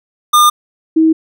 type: tone pair in turn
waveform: square / sine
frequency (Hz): 1208 / 320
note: D6 / D#4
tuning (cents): +48 / +49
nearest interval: octave + major seventh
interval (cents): 2299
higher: first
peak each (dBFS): -6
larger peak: neither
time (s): 0.33-0.5 / 0.96-1.13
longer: neither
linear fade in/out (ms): 10
effects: none